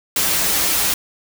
white noise with comb filter, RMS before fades -18 dBFS, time 0.16-0.94 s, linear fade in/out 2 ms, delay 8.1 ms, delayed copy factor -0.75, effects none

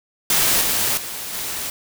white noise with level steps, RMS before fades -17 / -20 / -30 / -27 dBFS, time 0.3-1.7 s, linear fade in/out 2 ms, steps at 0.61 / 0.97 / 1.33 s, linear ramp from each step 5 ms, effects none

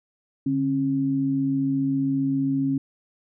sine tone pair together, 144.2 / 271.5 Hz, D3 / C#4, -31 / -36 cents, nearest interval major seventh, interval 1095 cents, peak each -28 / -21 dBFS, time 0.46-2.78 s, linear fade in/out 5 ms, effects none

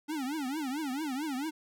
square tone with vibrato, 284.1 Hz, C#4, 43 cents sharp, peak -33 dBFS, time 0.08-1.51 s, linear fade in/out 20 ms, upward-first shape triangle, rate 4.5 Hz, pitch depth 250 cents each way, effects none

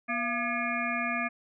harmonic tone with a mistuned harmonic, 241.1 Hz, B3, 41 cents flat, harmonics 1 / 3 / 5 / 7 / 9 / 10, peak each -35 / -35 / -35 / -35 / -35 / -35 dBFS, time 0.08-1.29 s, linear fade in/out 20 ms, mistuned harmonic 3, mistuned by -96 cents, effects none

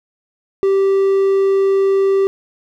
triangle tone, 390 Hz, G4, 9 cents flat, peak -9 dBFS, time 0.63-2.27 s, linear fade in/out 0 ms, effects none

